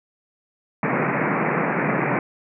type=band-pass noise; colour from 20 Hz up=pink; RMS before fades=-22 dBFS; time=0.83-2.19 s; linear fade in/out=2 ms; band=130 to 2400 Hz; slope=96 dB/octave; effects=none